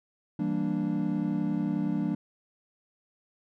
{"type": "chord", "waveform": "triangle", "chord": "E half-diminished seventh", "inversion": "none", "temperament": "equal", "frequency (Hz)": [164.81, 196, 233.1, 293.7], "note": ["E3", "G3", "Bb3", "D4"], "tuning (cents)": [0, 0, 0, 0], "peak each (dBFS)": [-31, -29, -31, -29], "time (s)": [0.39, 2.15], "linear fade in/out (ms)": 5, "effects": []}